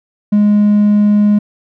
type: tone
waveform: triangle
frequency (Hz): 207.7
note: G#3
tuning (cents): 0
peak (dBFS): -4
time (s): 0.32-1.39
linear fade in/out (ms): 10
effects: tanh soft clip ceiling -1 dBFS